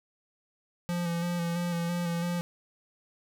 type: tone with vibrato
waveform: square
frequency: 172.2 Hz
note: F3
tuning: 24 cents flat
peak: -29 dBFS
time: 0.89-2.41 s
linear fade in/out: 0 ms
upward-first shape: square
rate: 3 Hz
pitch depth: 23 cents each way
effects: none